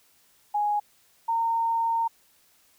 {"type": "tone pair in turn", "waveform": "sine", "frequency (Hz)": [830.6, 916.7], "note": ["G#5", "A#5"], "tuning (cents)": [0, -29], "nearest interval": "major second", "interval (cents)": 171, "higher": "second", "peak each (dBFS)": -22, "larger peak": "neither", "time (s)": [[0.54, 0.8], [1.28, 2.08]], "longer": "second", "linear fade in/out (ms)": 10, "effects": ["white hiss -62 dBFS RMS until 2.78 s"]}